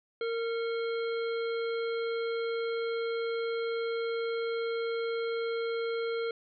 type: harmonic tone with a mistuned harmonic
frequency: 460.6 Hz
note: A#4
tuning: 21 cents flat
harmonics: 1 / 3 / 5 / 7 / 9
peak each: -30 / -40 / -44 / -47 / -49 dBFS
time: 0.21-6.31 s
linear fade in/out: 2 ms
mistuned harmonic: 5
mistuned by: -84 cents
effects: none